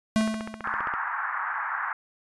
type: tone with exponential decay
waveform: square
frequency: 218.8 Hz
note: A3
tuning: 9 cents flat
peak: -19 dBFS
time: 0.16-0.85 s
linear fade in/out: 0 ms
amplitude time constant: 150 ms
type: click train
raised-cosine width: 0.5 ms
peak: -19 dBFS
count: 12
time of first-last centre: 0.21-0.938 s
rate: 15.1 Hz
type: band-pass noise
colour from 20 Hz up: white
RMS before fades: -30 dBFS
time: 0.64-1.93 s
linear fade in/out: 2 ms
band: 860 to 1700 Hz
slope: 48 dB/octave
effects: resampled to 24000 Hz